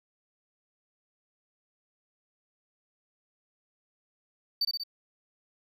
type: tone with echo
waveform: triangle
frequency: 4593 Hz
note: D8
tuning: 39 cents flat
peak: -23 dBFS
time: 4.61-4.65 s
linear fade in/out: 5 ms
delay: 62 ms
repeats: 3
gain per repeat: -3 dB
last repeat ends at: 4.836 s
effects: none